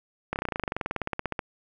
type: slowing click train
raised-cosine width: 0.5 ms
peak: -13 dBFS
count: 24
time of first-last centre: 0.33-1.392 s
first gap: 29 ms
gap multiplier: 1.04
effects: none

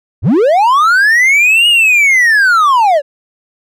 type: linear two-way sweep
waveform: triangle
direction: up then down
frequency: 63.8 to 2900 to 541 Hz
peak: -4 dBFS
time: 0.22-3.02 s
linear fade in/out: 50 ms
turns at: 1.68 s
effects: none

